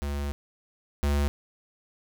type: tone pair in turn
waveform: square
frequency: 71.4 / 71.78 Hz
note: D2 / D2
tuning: -48 / -39 cents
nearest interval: unison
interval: 9 cents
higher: second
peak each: -29 / -23 dBFS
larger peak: second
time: 0.02-0.32 / 1.03-1.28 s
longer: first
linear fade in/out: 0 ms
effects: none